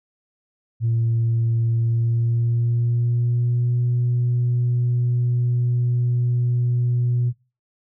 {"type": "tone with pitch glide", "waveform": "sine", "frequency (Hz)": [115.3, 121.8], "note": ["A#2", "B2"], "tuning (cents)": [-19, -24], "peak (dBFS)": -16, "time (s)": [0.8, 7.33], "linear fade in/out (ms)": 50, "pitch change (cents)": 95, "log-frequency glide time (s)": [1.76, 3.8], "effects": ["noise-tail reverb RT60 0.3 s tail -20 dB re dry", "tanh soft clip ceiling -14 dBFS"]}